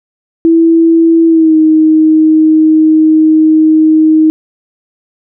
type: tone with pitch glide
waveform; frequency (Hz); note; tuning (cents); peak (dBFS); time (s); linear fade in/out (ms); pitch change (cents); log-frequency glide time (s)
sine; 329.6 to 313.8; E4 to D#4; 0 to +15; -3; 0.45-4.3; 0; -85; 1.27-1.56
effects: none